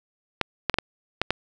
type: clicks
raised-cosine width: 0.3 ms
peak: -5 dBFS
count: 6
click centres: 0.413 / 0.697 / 0.742 / 0.786 / 1.216 / 1.306 s
effects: none